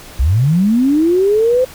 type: linear sweep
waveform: sine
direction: up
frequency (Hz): 54.5 to 520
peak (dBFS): -9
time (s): 0.19-1.65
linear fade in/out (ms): 10
effects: pink hiss -36 dBFS RMS until 1.74 s